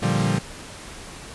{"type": "chord", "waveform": "40% pulse", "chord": "G minor seventh", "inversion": "first", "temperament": "equal", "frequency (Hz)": [116.54, 146.83, 174.61, 196], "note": ["Bb2", "D3", "F3", "G3"], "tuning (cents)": [0, 0, 0, 0], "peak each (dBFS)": -24, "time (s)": [0.02, 0.39], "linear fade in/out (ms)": 10, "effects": ["pink hiss -39 dBFS RMS until 1.34 s", "resampled to 24000 Hz"]}